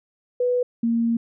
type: tone pair in turn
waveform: sine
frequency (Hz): 493.9 / 231.6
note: B4 / A#3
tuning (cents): 0 / -11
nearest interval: octave + minor second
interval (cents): 1311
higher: first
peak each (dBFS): -18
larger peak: neither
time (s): 0.4-0.63 / 0.83-1.17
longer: second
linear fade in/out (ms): 5
effects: none